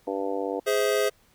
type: harmonic tone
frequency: 98 Hz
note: G2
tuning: in tune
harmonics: 3 / 4 / 5 / 6 / 7 / 8 / 9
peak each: -33 / -33 / -30 / -38 / -35 / -44 / -38 dBFS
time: 0.07-0.6 s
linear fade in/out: 5 ms
type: chord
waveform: square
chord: Ab augmented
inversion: none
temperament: just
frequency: 415.3 / 519.1 / 648.9 Hz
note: Ab4 / C5 / E5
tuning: 0 / -14 / -27 cents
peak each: -25 / -27 / -29 dBFS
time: 0.66-1.1 s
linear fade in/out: 20 ms
effects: pink hiss -62 dBFS RMS until 1.34 s